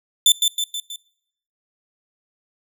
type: tone with echo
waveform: sawtooth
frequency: 3534 Hz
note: A7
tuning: 7 cents sharp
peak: -7 dBFS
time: 0.26-0.32 s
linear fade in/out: 2 ms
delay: 160 ms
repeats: 4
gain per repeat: -5 dB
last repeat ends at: 0.96 s
effects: noise-tail reverb RT60 0.7 s tail -22 dB re dry